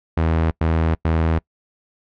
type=tone bursts; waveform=sawtooth; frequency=81.1 Hz; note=E2; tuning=28 cents flat; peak=-12 dBFS; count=3; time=0.17-1.388 s; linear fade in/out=5 ms; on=340 ms; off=99 ms; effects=noise-tail reverb RT60 0.1 s tail -25 dB re dry + low-pass 2000 Hz 12 dB/octave